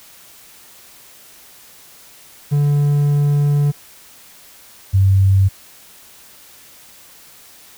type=tone pair in turn; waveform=triangle / sine; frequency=144.8 / 96.64 Hz; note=D3 / G2; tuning=-24 / -24 cents; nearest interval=perfect fifth; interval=700 cents; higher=first; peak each=-10 / -9 dBFS; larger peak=second; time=2.51-3.72 / 4.93-5.49 s; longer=first; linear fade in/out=20 ms; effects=white hiss -44 dBFS RMS until 7.77 s